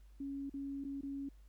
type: tone with dropouts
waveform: sine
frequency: 277.2 Hz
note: C#4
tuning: in tune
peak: -39 dBFS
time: 0.2-1.29 s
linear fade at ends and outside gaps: 5 ms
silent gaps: 0.497-0.539 / 0.841-0.848 / 1.011-1.031 s
effects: added 50 Hz sine -56 dBFS peak until 1.48 s + pink hiss -75 dBFS RMS until 1.48 s